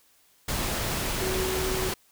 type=tone in noise; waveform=sine; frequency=374.6 Hz; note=F#4; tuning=21 cents sharp; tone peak=-29 dBFS; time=1.21-1.89 s; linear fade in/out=5 ms; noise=pink; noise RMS=-29 dBFS; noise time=0.48-1.94 s; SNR=-3 dB; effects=white hiss -62 dBFS RMS until 2.11 s